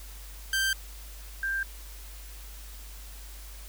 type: tone pair in turn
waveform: sawtooth / sine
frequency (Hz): 1568 / 1582.6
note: G6 / G6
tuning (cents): 0 / +16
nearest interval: unison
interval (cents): 16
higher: second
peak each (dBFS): -21 / -27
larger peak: first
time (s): 0.53-0.73 / 1.43-1.63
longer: neither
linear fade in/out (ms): 2
effects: added 50 Hz sine -42 dBFS peak until 3.68 s + white hiss -49 dBFS RMS until 3.68 s